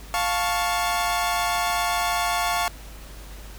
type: chord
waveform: sawtooth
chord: F augmented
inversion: none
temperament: equal with one note detuned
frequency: 702.5 / 880 / 1108.7 Hz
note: F5 / A5 / C#6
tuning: +10 / 0 / 0 cents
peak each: -21 / -24 / -23 dBFS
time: 0.14-2.68 s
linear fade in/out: 0 ms
effects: added 50 Hz sine -39 dBFS peak until 3.58 s + pink hiss -45 dBFS RMS until 3.58 s